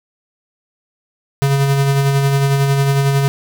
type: tone with tremolo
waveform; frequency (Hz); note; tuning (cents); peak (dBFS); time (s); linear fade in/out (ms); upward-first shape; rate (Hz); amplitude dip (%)
square; 138.59; C#3; 0; -11; 1.42-3.28; 0; sine; 11; 35
effects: none